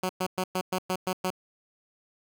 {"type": "tone bursts", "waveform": "10% pulse", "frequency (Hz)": 185, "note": "F#3", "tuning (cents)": 0, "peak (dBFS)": -18, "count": 8, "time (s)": [0.03, 1.304], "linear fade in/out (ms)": 5, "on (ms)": 63, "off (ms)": 110, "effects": []}